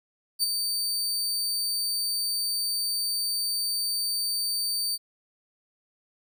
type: tone with ADSR envelope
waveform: sawtooth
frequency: 4600 Hz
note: D8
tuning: 37 cents flat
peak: -17 dBFS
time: 0.39-4.98 s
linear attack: 41 ms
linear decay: 18 ms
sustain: -6 dB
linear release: 38 ms
effects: none